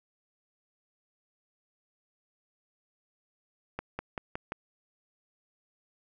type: accelerating click train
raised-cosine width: 0.5 ms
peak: -19 dBFS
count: 5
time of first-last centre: 3.79-4.521 s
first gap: 200 ms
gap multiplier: 0.94
effects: none